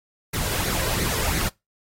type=noise with flanger; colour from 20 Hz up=pink; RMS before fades=-25 dBFS; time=0.33-1.49 s; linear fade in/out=10 ms; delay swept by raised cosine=0.47 to 2.07 ms; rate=2.9 Hz; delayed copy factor=+0.55; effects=noise-tail reverb RT60 0.2 s tail -23 dB re dry + AAC 48 kbps